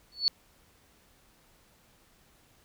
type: tone with exponential growth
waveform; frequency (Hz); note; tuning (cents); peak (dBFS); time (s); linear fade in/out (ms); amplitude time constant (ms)
sine; 4435; C#8; 0; -18; 0.12-0.28; 0; 34
effects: pink hiss -63 dBFS RMS until 2.64 s